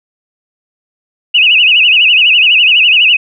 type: tone with vibrato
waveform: sine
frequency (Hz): 2721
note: F7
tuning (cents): -46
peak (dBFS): -4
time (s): 1.34-3.17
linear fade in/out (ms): 10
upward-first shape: sine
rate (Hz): 12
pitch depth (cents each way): 150
effects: none